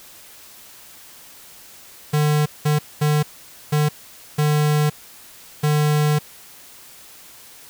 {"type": "tone bursts at uneven times", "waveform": "square", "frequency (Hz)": 150, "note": "D3", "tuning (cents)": 37, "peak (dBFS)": -16, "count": 6, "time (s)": [[2.13, 2.46], [2.65, 2.79], [3.01, 3.23], [3.72, 3.89], [4.38, 4.9], [5.63, 6.19]], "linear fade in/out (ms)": 10, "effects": ["white hiss -44 dBFS RMS until 7.69 s"]}